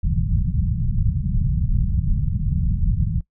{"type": "low-pass noise", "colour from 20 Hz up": "pink", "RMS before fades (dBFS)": -20, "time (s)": [0.03, 3.21], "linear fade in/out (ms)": 5, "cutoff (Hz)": 180, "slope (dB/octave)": 48, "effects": ["noise-tail reverb RT60 0.1 s tail -20 dB re dry"]}